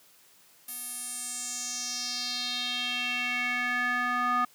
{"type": "tone with band-pass filter sweep", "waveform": "square", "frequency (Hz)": 246.2, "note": "B3", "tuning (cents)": -5, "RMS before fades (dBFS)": -31, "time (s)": [0.68, 4.45], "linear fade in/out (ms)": 5, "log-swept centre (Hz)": [12000, 1200], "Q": 3.9, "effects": ["white hiss -59 dBFS RMS until 4.54 s", "high-pass 100 Hz 12 dB/octave"]}